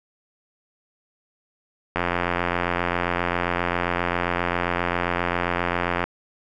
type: click train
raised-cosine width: 0.5 ms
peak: -7 dBFS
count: 358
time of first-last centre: 1.96-6.04 s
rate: 87.5 Hz
effects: none